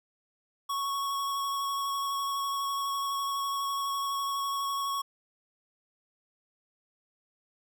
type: tone with vibrato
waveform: square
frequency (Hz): 1108.7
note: C#6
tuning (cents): 0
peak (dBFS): -30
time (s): 0.69-5.02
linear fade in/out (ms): 10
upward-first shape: square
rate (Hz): 12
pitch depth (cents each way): 11
effects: none